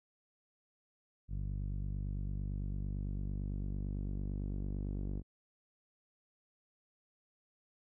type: tone with low-pass filter sweep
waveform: sawtooth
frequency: 48.91 Hz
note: G1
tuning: 3 cents flat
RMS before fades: -38 dBFS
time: 1.28-5.23 s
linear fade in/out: 50 ms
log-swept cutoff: 150 to 300 Hz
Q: 1.2
effects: none